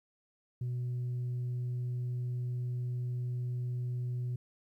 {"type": "tone", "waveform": "sine", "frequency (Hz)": 123.47, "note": "B2", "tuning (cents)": 0, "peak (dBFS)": -30, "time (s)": [0.61, 4.36], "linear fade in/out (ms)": 5, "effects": ["tanh soft clip ceiling -31 dBFS", "12-bit"]}